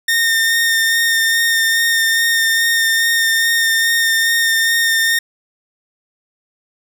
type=tone with vibrato; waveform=sawtooth; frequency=1826 Hz; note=A#6; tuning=36 cents flat; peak=-9 dBFS; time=0.08-5.19 s; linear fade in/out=5 ms; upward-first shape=sine; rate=2.4 Hz; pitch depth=15 cents each way; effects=none